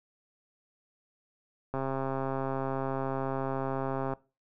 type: click train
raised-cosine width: 1 ms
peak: -19 dBFS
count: 322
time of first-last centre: 1.74-4.136 s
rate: 134 Hz
effects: noise-tail reverb RT60 0.3 s tail -21 dB re dry